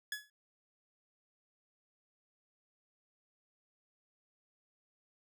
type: tone with exponential decay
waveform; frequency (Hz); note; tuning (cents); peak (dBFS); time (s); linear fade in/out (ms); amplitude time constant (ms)
sawtooth; 1695; G#6; +35; -30; 0.12-0.3; 2; 39
effects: none